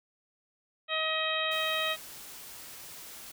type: harmonic tone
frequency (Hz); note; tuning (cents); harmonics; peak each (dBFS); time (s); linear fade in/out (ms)
633; D#5; +30; 1 / 2 / 3 / 4 / 5 / 6; -35 / -35 / -35 / -35 / -35 / -35; 0.88-1.97; 50
type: noise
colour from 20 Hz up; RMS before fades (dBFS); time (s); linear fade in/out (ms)
white; -46; 1.51-3.32; 10
effects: none